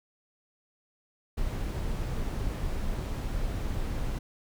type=noise; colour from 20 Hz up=brown; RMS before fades=-31 dBFS; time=1.37-4.19 s; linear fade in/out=10 ms; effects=none